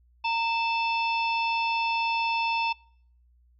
harmonic tone with a mistuned harmonic, 879 Hz, A5, 2 cents flat, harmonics 1 / 3 / 4 / 5 / 6, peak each -26 / -29 / -38 / -43 / -40 dBFS, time 0.24-2.73 s, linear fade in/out 10 ms, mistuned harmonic 1, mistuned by +81 cents, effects noise-tail reverb RT60 0.6 s tail -25 dB re dry + added 60 Hz sine -58 dBFS peak until 3.59 s

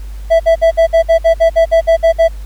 triangle tone bursts, 659.3 Hz, E5, in tune, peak -3 dBFS, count 13, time 0.3-2.284 s, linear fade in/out 20 ms, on 100 ms, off 57 ms, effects added 50 Hz sine -23 dBFS peak until 2.45 s + pink hiss -44 dBFS RMS until 2.45 s

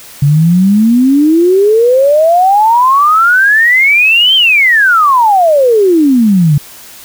sine exponential two-way sweep, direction up then down, 138.59 to 3180 to 138.59 Hz, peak -4 dBFS, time 0.22-6.58 s, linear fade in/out 5 ms, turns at 4.35 s, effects white hiss -33 dBFS RMS until 7.04 s

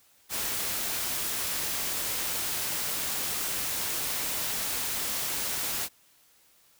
white noise, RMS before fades -31 dBFS, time 0.29-5.89 s, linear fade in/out 50 ms, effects white hiss -62 dBFS RMS until 6.79 s

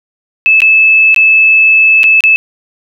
sine tone with dropouts, 2613 Hz, E7, 16 cents flat, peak -3 dBFS, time 0.46-2.36 s, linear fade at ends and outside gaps 0 ms, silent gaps 0.604-0.619 / 1.145-1.162 / 2.033-2.04 / 2.206-2.238 s, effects none

